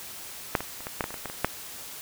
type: clicks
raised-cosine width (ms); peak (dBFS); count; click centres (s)
0.5; -6 / -18 / -26 / -18 / -10 / -14 / -23 / -21 / -17 / -22 / -6; 11; 0.552 / 0.606 / 0.806 / 0.869 / 1.008 / 1.041 / 1.106 / 1.142 / 1.257 / 1.299 / 1.446
effects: white hiss -41 dBFS RMS until 2.01 s